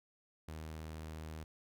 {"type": "tone", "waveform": "sawtooth", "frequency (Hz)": 78.7, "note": "D#2", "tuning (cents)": 20, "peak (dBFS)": -40, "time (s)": [0.48, 1.44], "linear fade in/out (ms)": 5, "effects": []}